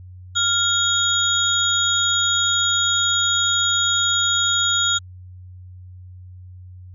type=tone cluster; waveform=sine; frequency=1397 / 3304 / 3746 / 6890 Hz; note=F6 / G#7 / A#7 / A8; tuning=0 / -10 / +8 / -37 cents; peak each=-22 dBFS; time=0.35-4.99 s; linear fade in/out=20 ms; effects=added 91 Hz sine -37 dBFS peak until 6.94 s